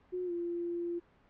sine tone with pitch glide, 363 to 344.8 Hz, F#4 to F4, -33 to -22 cents, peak -33 dBFS, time 0.12-1 s, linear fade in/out 20 ms, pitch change -89 cents, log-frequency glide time 0.25-0.32 s, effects pink hiss -65 dBFS RMS until 1.29 s + low-pass 2000 Hz 12 dB/octave

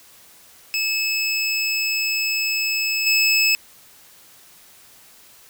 25% pulse tone with level steps, 2600 Hz, E7, 24 cents flat, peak -16 / -11 dBFS, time 0.74-3.55 s, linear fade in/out 0 ms, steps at 3.06 s, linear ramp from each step 10 ms, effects white hiss -49 dBFS RMS until 5.49 s

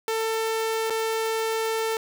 sawtooth tone with dropouts, 446.2 Hz, A4, 24 cents sharp, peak -20 dBFS, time 0.08-1.97 s, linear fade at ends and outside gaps 1 ms, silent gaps 0.898-0.905 s, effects none

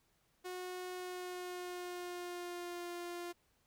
sawtooth tone with pitch glide, 364.2 to 349 Hz, F#4 to F4, -27 to -1 cents, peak -38 dBFS, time 0.44-3.33 s, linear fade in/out 20 ms, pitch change -74 cents, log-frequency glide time 0.94-2.91 s, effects pink hiss -75 dBFS RMS until 3.66 s

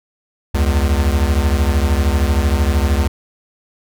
square beating tone pair, 69.3 / 82.3 Hz, C#2 / E2, 0 / -2 cents, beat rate 13 Hz, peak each -15 / -18 dBFS, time 0.54-3.08 s, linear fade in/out 10 ms, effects none

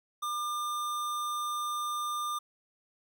square tone, 1200 Hz, D6, 37 cents sharp, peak -32 dBFS, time 0.22-2.39 s, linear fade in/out 10 ms, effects none

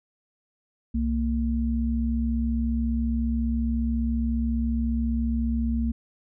sine tone pair together, 64.54 / 230 Hz, C2 / A#3, -23 / -23 cents, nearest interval octave + minor seventh, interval 2200 cents, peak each -25 dBFS, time 0.94-5.92 s, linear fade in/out 10 ms, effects none

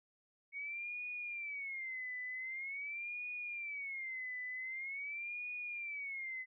sine tone with vibrato, 2217 Hz, C#7, in tune, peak -40 dBFS, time 0.52-6.46 s, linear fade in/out 50 ms, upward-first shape sine, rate 0.45 Hz, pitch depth 180 cents each way, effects none

